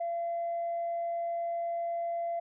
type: tone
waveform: sine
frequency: 682 Hz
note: F5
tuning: 41 cents flat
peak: -29 dBFS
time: 0-2.4 s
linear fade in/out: 10 ms
effects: tanh soft clip ceiling -27 dBFS